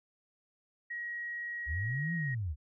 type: tone with pitch glide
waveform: sine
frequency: 1899 to 1883.7 Hz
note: A#6 to A#6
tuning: +32 to +18 cents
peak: -36 dBFS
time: 0.9-2.35 s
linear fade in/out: 10 ms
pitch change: -14 cents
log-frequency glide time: 1.95-2.16 s
type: linear two-way sweep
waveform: sine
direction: up then down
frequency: 65.41 to 174.61 to 65.41 Hz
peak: -32 dBFS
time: 1.66-2.56 s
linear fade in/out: 50 ms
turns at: 2.14 s
effects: none